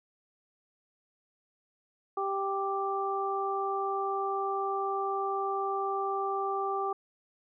harmonic tone, 392 Hz, G4, in tune, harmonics 1 / 2 / 3, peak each -33 / -33 / -33 dBFS, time 2.17-6.93 s, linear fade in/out 5 ms, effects none

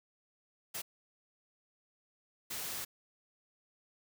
white noise bursts at uneven times, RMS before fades -40 dBFS, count 2, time 0.74-0.82 / 2.5-2.85 s, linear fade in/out 10 ms, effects none

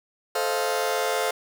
sawtooth chord, F dominant seventh, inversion first, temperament just, 436.5 / 523.8 / 628.6 / 698.5 Hz, A4 / C5 / Eb5 / F5, -14 / +2 / +18 / 0 cents, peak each -24 / -24 / -29 / -24 dBFS, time 0.35-1.31 s, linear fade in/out 5 ms, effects none

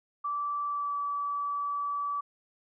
sine tone with pitch glide, 1162 to 1150.6 Hz, D6 to D6, -19 to -36 cents, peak -29 dBFS, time 0.24-2.21 s, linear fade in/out 10 ms, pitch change -17 cents, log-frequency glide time 0.66-0.96 s, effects none

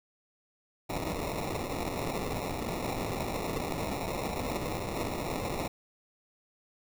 white noise with sample-and-hold, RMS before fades -34 dBFS, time 0.89-5.68 s, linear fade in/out 10 ms, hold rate 1575 Hz, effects none

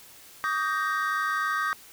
triangle chord, Eb major seventh, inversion third, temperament equal with one note detuned, 1144.5 / 1244.5 / 1568 / 1864.7 Hz, D6 / Eb6 / G6 / Bb6, -45 / 0 / 0 / 0 cents, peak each -30 / -27 / -28 / -31 dBFS, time 0.44-1.73 s, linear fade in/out 0 ms, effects white hiss -50 dBFS RMS until 1.92 s

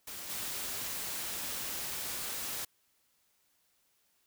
white noise with level steps, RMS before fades -43 / -38 dBFS, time 0.07-2.65 s, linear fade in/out 5 ms, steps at 0.29 s, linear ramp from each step 10 ms, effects white hiss -73 dBFS RMS until 4.26 s

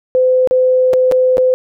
sine tone with dropouts, 511 Hz, C5, 41 cents flat, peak -8 dBFS, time 0.15-1.54 s, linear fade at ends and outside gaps 0 ms, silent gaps 0.474-0.51 / 0.933-0.937 / 1.114-1.121 / 1.371-1.381 s, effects none

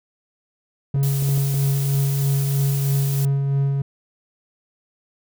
triangle tone with tremolo, 138.59 Hz, C#3, in tune, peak -14 dBFS, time 0.94-3.82 s, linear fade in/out 5 ms, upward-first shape sine, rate 3.1 Hz, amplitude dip 30%
clicks, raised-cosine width 2 ms, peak -21 dBFS, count 5, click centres 0.96 / 1.224 / 1.29 / 1.376 / 1.542 s
blue noise, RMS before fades -31 dBFS, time 1.03-3.25 s, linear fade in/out 0 ms
effects none

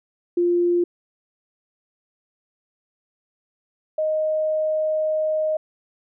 sine tone pair in turn, 349.2 / 622.2 Hz, F4 / D#5, 0 / 0 cents, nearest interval minor seventh, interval 1000 cents, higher second, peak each -16 / -19 dBFS, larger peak first, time 0.37-0.84 / 3.98-5.57 s, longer second, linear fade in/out 5 ms, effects none

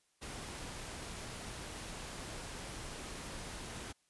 pink noise, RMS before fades -45 dBFS, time 0.21-3.93 s, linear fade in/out 20 ms, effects white hiss -75 dBFS RMS until 4.09 s + resampled to 24000 Hz

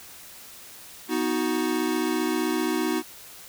square chord, B major, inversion none, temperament equal with one note detuned, 246.9 / 314.7 / 370 Hz, B3 / D#4 / F#4, 0 / +20 / 0 cents, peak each -30 / -27 / -29 dBFS, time 1.08-3.03 s, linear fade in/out 50 ms, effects white hiss -45 dBFS RMS until 3.48 s

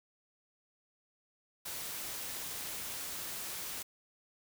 white noise, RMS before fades -41 dBFS, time 1.65-3.83 s, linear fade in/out 10 ms, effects none

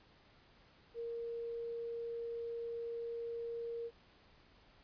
sine tone, 466.2 Hz, A#4, in tune, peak -39 dBFS, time 0.94-3.91 s, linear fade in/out 50 ms, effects pink hiss -65 dBFS RMS until 4.83 s + resampled to 11025 Hz

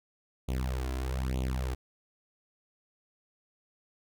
sawtooth tone with flanger, 64.3 Hz, C2, 30 cents flat, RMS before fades -32 dBFS, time 0.48-1.75 s, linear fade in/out 10 ms, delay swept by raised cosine 0.29 to 2.99 ms, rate 1.1 Hz, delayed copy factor +0.95, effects none

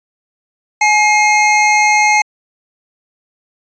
square tone pair together, 845 / 2135 Hz, G#5 / C7, +30 / +34 cents, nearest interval octave + major third, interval 1604 cents, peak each -12 dBFS, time 0.81-2.22 s, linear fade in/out 5 ms, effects resampled to 16000 Hz

